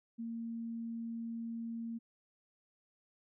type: tone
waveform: sine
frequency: 230 Hz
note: A#3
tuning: 23 cents flat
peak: -38 dBFS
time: 0.18-1.99 s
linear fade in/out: 20 ms
effects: none